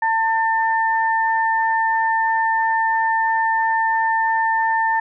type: tone pair together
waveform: sine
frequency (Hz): 897 / 1794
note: A5 / A6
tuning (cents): +33 / +33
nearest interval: octave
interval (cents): 1200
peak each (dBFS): -17 / -21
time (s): 0.02-5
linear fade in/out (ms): 5
effects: none